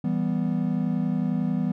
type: chord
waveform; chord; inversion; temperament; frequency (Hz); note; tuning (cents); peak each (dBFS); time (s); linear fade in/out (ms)
triangle; E minor; none; equal; 164.81 / 196 / 246.9; E3 / G3 / B3; 0 / 0 / 0; -25; 0.04-1.72; 5
effects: none